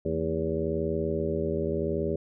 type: harmonic tone with a mistuned harmonic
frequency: 80.8 Hz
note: E2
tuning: 34 cents flat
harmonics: 1 / 2 / 3 / 4 / 5 / 6 / 7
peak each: -35 / -34 / -35 / -35 / -30 / -36 / -34 dBFS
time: 0.05-2.16 s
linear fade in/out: 5 ms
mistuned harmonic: 3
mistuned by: -96 cents
effects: none